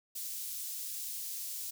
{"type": "high-pass noise", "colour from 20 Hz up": "white", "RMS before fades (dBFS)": -40, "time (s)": [0.15, 1.71], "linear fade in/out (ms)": 10, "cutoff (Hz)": 5100, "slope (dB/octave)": 12, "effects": []}